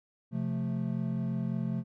triangle chord, F major, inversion second, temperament equal, 130.81 / 174.61 / 220 Hz, C3 / F3 / A3, 0 / 0 / 0 cents, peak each -32 dBFS, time 0.31-1.84 s, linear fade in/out 50 ms, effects none

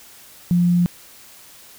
sine tone, 175.4 Hz, F3, 8 cents sharp, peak -13 dBFS, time 0.51-0.86 s, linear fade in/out 0 ms, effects white hiss -45 dBFS RMS until 1.78 s

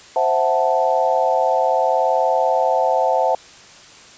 sine chord, F# half-diminished seventh, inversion second, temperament equal, 523.3 / 659.3 / 740 / 880 Hz, C5 / E5 / F#5 / A5, 0 / 0 / 0 / 0 cents, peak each -20 dBFS, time 0.16-3.35 s, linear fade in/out 2 ms, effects white hiss -43 dBFS RMS until 4.17 s + resampled to 16000 Hz

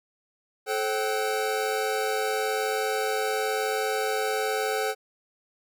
square tone cluster, 433 / 532 / 772 / 1499 Hz, A4 / C5 / G5 / F#6, -28 / +29 / -27 / +22 cents, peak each -29 / -33 / -31 / -35 dBFS, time 0.66-4.95 s, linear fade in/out 50 ms, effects none

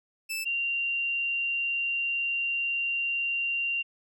sawtooth / sine tone pair in turn, 2637 / 2769 Hz, E7 / F7, 0 / -15 cents, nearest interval minor second, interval 85 cents, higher second, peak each -27 / -26 dBFS, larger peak second, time 0.29-0.45 / 0.45-3.83 s, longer second, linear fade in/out 20 ms, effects none

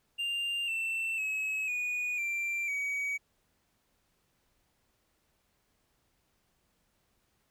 triangle tone with pitch steps, 2794 / 2679 / 2568 / 2462 / 2360 / 2263 Hz, F7 / E7 / E7 / D#7 / D7 / C#7, 0 / +27 / -46 / -19 / +8 / +35 cents, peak -29 dBFS, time 0.18-3.18 s, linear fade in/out 20 ms, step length 500 ms, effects pink hiss -74 dBFS RMS until 7.5 s

